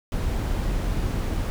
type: noise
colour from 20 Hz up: brown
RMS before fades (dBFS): -25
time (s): 0.12-1.5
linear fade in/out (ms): 0
effects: none